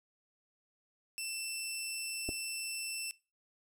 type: tone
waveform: 15% pulse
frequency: 2674 Hz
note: E7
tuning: 24 cents sharp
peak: -30 dBFS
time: 1.18-3.11 s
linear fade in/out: 0 ms
type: clicks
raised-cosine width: 2 ms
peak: -25 / -25 dBFS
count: 2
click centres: 2.289 / 2.292 s
effects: noise-tail reverb RT60 0.3 s tail -21 dB re dry